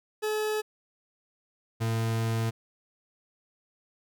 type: tone pair in turn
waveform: 40% pulse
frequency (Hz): 428.1 / 113.13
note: A4 / A2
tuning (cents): -47 / +49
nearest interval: octave + major seventh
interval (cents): 2304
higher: first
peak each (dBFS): -26 / -25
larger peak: second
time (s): 0.22-0.62 / 1.8-2.51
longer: second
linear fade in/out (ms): 20
effects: none